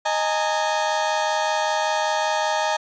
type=chord; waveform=35% pulse; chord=D# suspended fourth; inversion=none; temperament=equal with one note detuned; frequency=622.3 / 830.6 / 915.8 Hz; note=D#5 / G#5 / A#5; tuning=0 / 0 / -31 cents; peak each=-23 dBFS; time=0.05-2.77 s; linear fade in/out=10 ms; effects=resampled to 16000 Hz